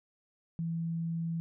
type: tone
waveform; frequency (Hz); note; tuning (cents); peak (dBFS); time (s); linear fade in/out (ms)
sine; 165.9; E3; +11; -31; 0.59-1.4; 0
effects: none